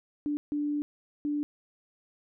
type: tone bursts at uneven times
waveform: sine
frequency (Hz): 293.7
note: D4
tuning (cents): 0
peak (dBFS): -27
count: 3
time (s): 0.26-0.37 / 0.52-0.82 / 1.25-1.43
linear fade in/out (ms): 0
effects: none